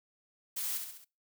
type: noise with echo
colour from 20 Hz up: blue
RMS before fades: -36 dBFS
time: 0.56-0.78 s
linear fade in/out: 10 ms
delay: 67 ms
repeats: 4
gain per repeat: -5 dB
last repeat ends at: 1.048 s
effects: noise-tail reverb RT60 0.3 s tail -24 dB re dry